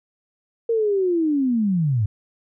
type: linear sweep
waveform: sine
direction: down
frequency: 466.2 to 97 Hz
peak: -17 dBFS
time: 0.69-2.06 s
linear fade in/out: 5 ms
effects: none